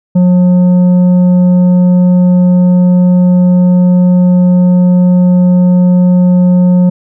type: tone with tanh clipping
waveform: triangle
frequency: 179.9 Hz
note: F#3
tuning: 48 cents flat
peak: -5 dBFS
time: 0.15-6.9 s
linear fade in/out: 10 ms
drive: 11 dB
effects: none